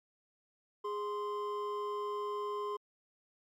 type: tone pair together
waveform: triangle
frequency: 413.7 / 1042.5 Hz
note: G#4 / C6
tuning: -7 / -7 cents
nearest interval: octave + major third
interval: 1600 cents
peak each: -35 / -36 dBFS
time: 0.84-2.77 s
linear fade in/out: 10 ms
effects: MP3 96 kbps